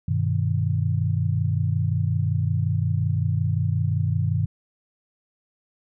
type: chord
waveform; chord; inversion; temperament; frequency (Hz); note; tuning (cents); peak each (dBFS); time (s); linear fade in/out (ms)
sine; G augmented; none; equal; 98 / 123.47 / 155.56; G2 / B2 / D#3; 0 / 0 / 0; -23 / -25 / -25; 0.08-4.46; 5
effects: none